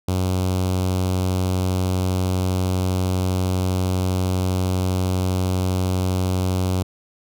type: tone with notch filter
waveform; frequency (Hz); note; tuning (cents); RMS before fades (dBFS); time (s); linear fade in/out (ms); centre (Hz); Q
sawtooth; 92.5; F#2; 0; -21; 0.08-6.83; 5; 1800; 1
effects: none